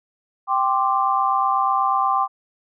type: chord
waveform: sine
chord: G suspended fourth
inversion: none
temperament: equal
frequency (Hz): 784 / 1046.5 / 1174.7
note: G5 / C6 / D6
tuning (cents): 0 / 0 / 0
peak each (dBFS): -21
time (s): 0.47-2.28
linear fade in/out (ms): 50
effects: none